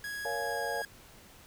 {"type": "tone with pitch glide", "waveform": "45% pulse", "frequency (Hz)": [1661.2, 1645.9], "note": ["G#6", "G#6"], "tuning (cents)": [0, -16], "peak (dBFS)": -36, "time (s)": [0.04, 0.85], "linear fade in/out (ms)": 2, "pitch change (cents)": -16, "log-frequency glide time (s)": [0.38, 0.64]}
{"type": "chord", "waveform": "sine", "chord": "Bb minor seventh", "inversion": "none", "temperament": "just", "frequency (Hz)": [466.2, 559.4, 699.2, 839.1], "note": ["Bb4", "Db5", "F5", "Ab5"], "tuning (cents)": [0, 16, 2, 18], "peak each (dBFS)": -38, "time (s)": [0.25, 0.82], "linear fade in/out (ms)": 2}
{"effects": ["pink hiss -55 dBFS RMS until 1.46 s"]}